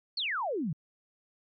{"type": "exponential sweep", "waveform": "sine", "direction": "down", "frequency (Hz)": [4608, 137.9], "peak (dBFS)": -29, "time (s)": [0.17, 0.73], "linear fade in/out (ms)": 5, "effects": ["MP3 48 kbps"]}